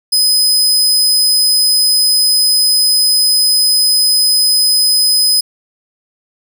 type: tone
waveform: sawtooth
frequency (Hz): 5030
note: D#8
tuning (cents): +18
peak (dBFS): -6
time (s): 0.12-5.41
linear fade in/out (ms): 10
effects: none